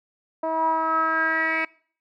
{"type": "tone with low-pass filter sweep", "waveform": "10% pulse", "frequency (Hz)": 321.7, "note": "E4", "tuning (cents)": -42, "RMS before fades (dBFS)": -23, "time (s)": [0.43, 1.65], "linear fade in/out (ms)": 5, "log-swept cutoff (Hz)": [780, 2400], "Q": 6.3, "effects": ["noise-tail reverb RT60 0.5 s tail -23 dB re dry"]}